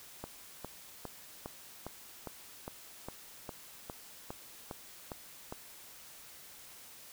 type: click train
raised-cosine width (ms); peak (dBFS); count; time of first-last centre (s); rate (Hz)
1; -26; 14; 0.24-5.525; 2.46
effects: white hiss -53 dBFS RMS until 7.12 s